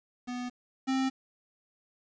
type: tone pair in turn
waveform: square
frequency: 246.9 / 264.2 Hz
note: B3 / C4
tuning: 0 / +17 cents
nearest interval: minor second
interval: 117 cents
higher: second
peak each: -34 / -27 dBFS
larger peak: second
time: 0.27-0.5 / 0.87-1.1 s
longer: neither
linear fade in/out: 20 ms
effects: resampled to 16000 Hz + 9-bit